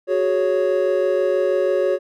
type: chord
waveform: triangle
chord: F# suspended second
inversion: none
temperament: just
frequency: 370 / 416.2 / 555 Hz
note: F#4 / G#4 / C#5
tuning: 0 / +4 / +2 cents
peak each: -19 / -21 / -17 dBFS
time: 0.07-1.99 s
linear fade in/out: 50 ms
effects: none